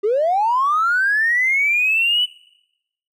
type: linear sweep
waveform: triangle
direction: up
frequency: 389 to 3000 Hz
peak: -11 dBFS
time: 0.03-2.26 s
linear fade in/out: 20 ms
effects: noise-tail reverb RT60 0.9 s tail -25 dB re dry + tanh soft clip ceiling -12 dBFS